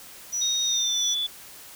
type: tone with tremolo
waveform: sine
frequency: 5880 Hz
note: F#8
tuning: 12 cents flat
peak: -24 dBFS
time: 0.32-1.15 s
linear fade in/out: 20 ms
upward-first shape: triangle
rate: 2.9 Hz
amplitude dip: 35%
type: tone with pitch glide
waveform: sine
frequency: 3729 to 3459 Hz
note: A#7 to A7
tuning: 0 to -30 cents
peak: -24 dBFS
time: 0.41-1.27 s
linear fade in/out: 10 ms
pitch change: -130 cents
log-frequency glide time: 0.64-1.05 s
effects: white hiss -45 dBFS RMS until 1.75 s